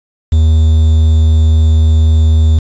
triangle tone with quantisation, 79.1 Hz, D#2, 29 cents sharp, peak -3 dBFS, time 0.32-2.59 s, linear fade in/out 5 ms, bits 5, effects resampled to 16000 Hz

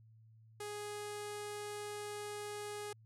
sawtooth tone with low-pass filter, 415.3 Hz, G#4, in tune, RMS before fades -44 dBFS, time 0.6-2.93 s, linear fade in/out 5 ms, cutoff 10000 Hz, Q 2.1, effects added 111 Hz sine -59 dBFS peak until 3.05 s

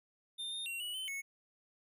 square tone with pitch steps, 3615 / 3656 / 2745 / 2934 / 3061 / 2201 Hz, A7 / A#7 / F7 / F#7 / G7 / C#7, +46 / -34 / -31 / -15 / -42 / -13 cents, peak -39 dBFS, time 0.38-1.22 s, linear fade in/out 20 ms, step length 140 ms, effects none

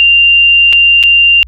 sine tone with dropouts, 2784 Hz, F7, 6 cents flat, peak -3 dBFS, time 0-1.43 s, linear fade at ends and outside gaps 0 ms, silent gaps 0.727-0.731 / 1.029-1.036 s, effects added 60 Hz sine -29 dBFS peak until 1.47 s

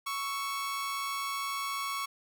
sawtooth tone pair together, 1111 / 1321.2 Hz, C#6 / E6, +4 / +4 cents, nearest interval minor third, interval 300 cents, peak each -29 / -39 dBFS, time 0.06-2.06 s, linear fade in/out 10 ms, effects none

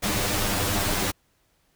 pink noise with comb filter, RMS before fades -25 dBFS, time 0.02-1.12 s, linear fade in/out 20 ms, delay 10 ms, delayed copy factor +0.8, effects pink hiss -67 dBFS RMS until 1.75 s

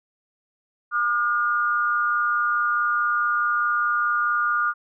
sine tone pair together, 1206 / 1430.7 Hz, D6 / F6, +46 / +41 cents, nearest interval minor third, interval 295 cents, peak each -22 / -22 dBFS, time 0.91-4.74 s, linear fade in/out 50 ms, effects none

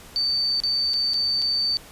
sine tone with dropouts, 4568 Hz, D8, 49 cents flat, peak -20 dBFS, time 0.16-1.77 s, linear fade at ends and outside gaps 0 ms, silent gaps 0.602-0.636 / 0.935-0.94 / 1.135-1.142 / 1.418-1.422 s, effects pink hiss -45 dBFS RMS until 1.91 s + resampled to 32000 Hz

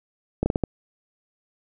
slowing click train, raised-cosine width 2 ms, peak -8 dBFS, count 5, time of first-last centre 0.43-0.637 s, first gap 30 ms, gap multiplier 1.38, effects none

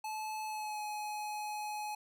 square tone with pitch glide, 864 to 843.3 Hz, A5 to G#5, -32 to +26 cents, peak -38 dBFS, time 0.04-1.95 s, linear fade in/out 5 ms, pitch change -42 cents, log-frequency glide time 0.46-0.82 s, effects none

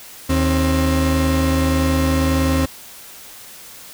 35% pulse tone pair together, 79 / 265.7 Hz, D#2 / C4, +27 / +27 cents, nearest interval octave + major sixth, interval 2100 cents, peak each -16 dBFS, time 0.29-2.66 s, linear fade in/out 10 ms, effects white hiss -39 dBFS RMS until 3.93 s

